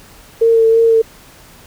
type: tone with vibrato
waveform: sine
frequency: 453.4 Hz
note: A#4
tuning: 48 cents flat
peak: -7 dBFS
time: 0.41-1.02 s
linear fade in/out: 10 ms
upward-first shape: sine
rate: 3 Hz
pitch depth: 18 cents each way
effects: pink hiss -42 dBFS RMS until 1.66 s